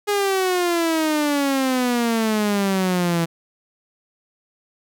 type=exponential sweep; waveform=sawtooth; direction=down; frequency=415.3 to 165.1 Hz; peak=-14 dBFS; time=0.07-3.26 s; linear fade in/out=20 ms; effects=none